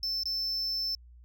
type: tone with dropouts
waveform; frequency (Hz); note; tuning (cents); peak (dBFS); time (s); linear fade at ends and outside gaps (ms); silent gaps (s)
triangle; 5300; E8; +9; -28; 0.03-0.95; 1; 0.234-0.256
effects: added 60 Hz sine -50 dBFS peak until 1.24 s